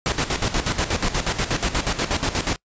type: noise with tremolo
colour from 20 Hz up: pink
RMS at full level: -21 dBFS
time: 0.06-2.56 s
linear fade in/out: 0 ms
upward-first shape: square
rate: 8.3 Hz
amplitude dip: 70%
effects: noise-tail reverb RT60 0.1 s tail -24 dB re dry + resampled to 16000 Hz